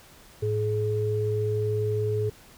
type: tone pair together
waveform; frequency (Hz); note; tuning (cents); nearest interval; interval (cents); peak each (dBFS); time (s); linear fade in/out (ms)
sine; 107.75 / 424.1; A2 / G#4; -36 / +36; 2 octaves; 2372; -26; 0.42-2.3; 10
effects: pink hiss -52 dBFS RMS until 2.57 s